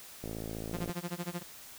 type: click train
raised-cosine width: 2 ms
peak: -26 dBFS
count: 37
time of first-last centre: 0.24-0.896 s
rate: 54.9 Hz
type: tone with tremolo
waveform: sawtooth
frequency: 174.61 Hz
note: F3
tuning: in tune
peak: -29 dBFS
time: 0.73-1.43 s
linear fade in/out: 10 ms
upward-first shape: sine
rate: 13 Hz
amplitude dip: 100%
effects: white hiss -50 dBFS RMS until 1.78 s